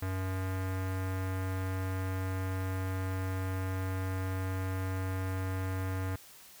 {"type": "tone with low-pass filter", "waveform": "square", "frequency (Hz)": 94.2, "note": "F#2", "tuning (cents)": 32, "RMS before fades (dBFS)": -34, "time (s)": [0.02, 6.16], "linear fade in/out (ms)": 5, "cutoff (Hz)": 1800, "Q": 1.6, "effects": ["white hiss -54 dBFS RMS until 6.6 s"]}